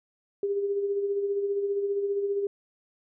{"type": "tone with tremolo", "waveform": "sine", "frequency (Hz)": 401.2, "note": "G4", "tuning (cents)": 40, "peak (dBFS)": -23, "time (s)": [0.43, 2.47], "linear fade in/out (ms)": 2, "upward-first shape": "sine", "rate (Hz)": 15, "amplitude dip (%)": 45, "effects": []}